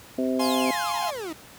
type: harmonic tone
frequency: 129.5 Hz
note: C3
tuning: 17 cents flat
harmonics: 2 / 3 / 4 / 5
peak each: -24 / -31 / -30 / -31 dBFS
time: 0.18-0.71 s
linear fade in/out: 5 ms
type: chord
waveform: 45% pulse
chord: F minor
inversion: none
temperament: just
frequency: 698.5 / 838.1 / 1047.7 Hz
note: F5 / Ab5 / C6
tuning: 0 / +16 / +2 cents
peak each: -32 / -30 / -30 dBFS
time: 0.39-1.11 s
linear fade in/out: 10 ms
type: exponential sweep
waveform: 40% pulse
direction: down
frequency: 5340 to 300 Hz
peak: -30 dBFS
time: 0.41-1.33 s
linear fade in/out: 5 ms
effects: pink hiss -47 dBFS RMS until 1.58 s + high-pass 80 Hz 12 dB/octave